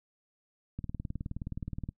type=click train; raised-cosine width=5 ms; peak=-24 dBFS; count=22; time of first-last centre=0.79-1.889 s; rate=19.1 Hz; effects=noise-tail reverb RT60 0.1 s tail -24 dB re dry